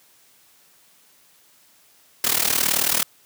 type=noise with amplitude modulation; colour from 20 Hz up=white; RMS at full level=-17 dBFS; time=2.24-3.03 s; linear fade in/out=2 ms; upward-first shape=sine; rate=38.4 Hz; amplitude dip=85%; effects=white hiss -56 dBFS RMS until 3.25 s + high-pass 100 Hz 12 dB/octave